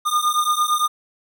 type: beating tone pair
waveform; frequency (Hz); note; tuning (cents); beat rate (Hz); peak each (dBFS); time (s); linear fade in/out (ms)
square; 1211 / 1219.8; D#6 / D#6; -47 / -35; 8.8; -21; 0.05-0.88; 20
effects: none